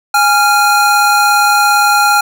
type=tone pair together; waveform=square; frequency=825.9 / 1389 Hz; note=G#5 / F6; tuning=-10 / -10 cents; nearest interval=major sixth; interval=900 cents; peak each=-11 dBFS; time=0.14-2.21 s; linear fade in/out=5 ms; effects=none